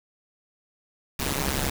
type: noise with amplitude modulation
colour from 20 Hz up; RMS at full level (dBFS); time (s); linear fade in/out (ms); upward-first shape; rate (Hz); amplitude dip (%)
pink; -23; 1.19-1.7; 5; sine; 137; 100
effects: none